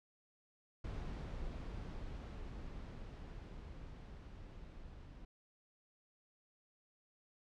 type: noise with level ramp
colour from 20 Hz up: brown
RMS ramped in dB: -43 to -54 dBFS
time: 0.84-5.25 s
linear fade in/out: 5 ms
effects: low-pass 5000 Hz 12 dB/octave